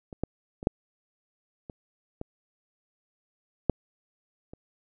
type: clicks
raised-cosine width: 2 ms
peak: -27 / -14 / -25 / -7 / -26 / -21 / -7 / -29 dBFS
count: 8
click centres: 0.128 / 0.236 / 0.629 / 0.671 / 1.698 / 2.214 / 3.697 / 4.535 s
effects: none